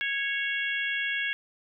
harmonic tone, 552 Hz, C#5, 7 cents flat, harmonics 3 / 4 / 5 / 6, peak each -30 / -32 / -34 / -36 dBFS, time 0.01-1.33 s, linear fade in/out 0 ms, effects none

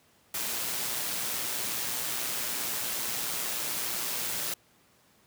white noise with amplitude modulation, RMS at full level -31 dBFS, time 0.34-4.54 s, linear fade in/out 5 ms, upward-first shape sine, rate 119 Hz, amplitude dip 30%, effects pink hiss -63 dBFS RMS until 5.26 s + high-pass 100 Hz 12 dB/octave

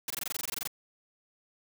white noise bursts, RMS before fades -34 dBFS, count 14, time 0.08-0.675 s, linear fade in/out 2 ms, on 23 ms, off 21 ms, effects none

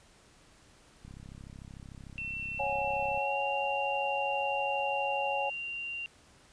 click train, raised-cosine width 5 ms, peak -35 dBFS, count 72, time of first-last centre 1.05-3.176 s, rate 33.4 Hz
sine tone with pitch glide, 2698 to 2771 Hz, E7 to F7, +40 to -14 cents, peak -35 dBFS, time 2.18-6.06 s, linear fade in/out 0 ms, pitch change +46 cents, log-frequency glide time 3.13-3.39 s
sine chord, C# suspended fourth, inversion none, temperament just, 554.4 / 739.2 / 831.5 Hz, C#5 / F#5 / G#5, 0 / -2 / +2 cents, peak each -34 / -38 / -32 dBFS, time 2.59-5.5 s, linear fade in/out 10 ms
effects pink hiss -60 dBFS RMS until 6.52 s + resampled to 22050 Hz

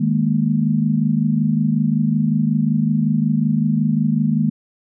sine chord, D# suspended fourth, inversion none, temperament equal, 155.56 / 207.7 / 233.1 Hz, D#3 / G#3 / A#3, 0 / 0 / 0 cents, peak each -19 dBFS, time 0-4.5 s, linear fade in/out 10 ms, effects none

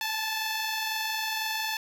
10% pulse tone pair together, 856 / 878 Hz, A5 / A5, -48 / -4 cents, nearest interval unison, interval 44 cents, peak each -28 / -21 dBFS, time 0.01-1.77 s, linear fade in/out 2 ms, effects none

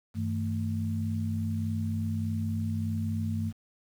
sine tone cluster, 97.3 / 160.7 / 222.2 Hz, G2 / E3 / A3, -12 / -44 / +17 cents, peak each -30 / -38 / -32 dBFS, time 0.14-3.53 s, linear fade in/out 50 ms, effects 9-bit

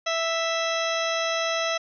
harmonic tone with a mistuned harmonic, 659.3 Hz, E5, in tune, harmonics 1 / 2 / 3 / 4 / 5 / 6 / 8 / 9, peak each -27 / -30 / -32 / -33 / -34 / -35 / -36 / -37 dBFS, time 0.06-1.78 s, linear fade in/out 10 ms, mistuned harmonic 9, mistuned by +39 cents, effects none

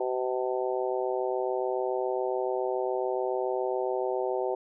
harmonic tone, 127.1 Hz, C3, 50 cents flat, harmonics 3 / 4 / 5 / 6 / 7, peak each -30 / -32 / -34 / -36 / -37 dBFS, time 0-4.55 s, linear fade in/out 5 ms, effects none

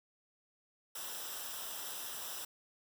white noise with comb filter, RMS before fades -43 dBFS, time 0.95-2.45 s, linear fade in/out 5 ms, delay 0.45 ms, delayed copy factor -0.65, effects none

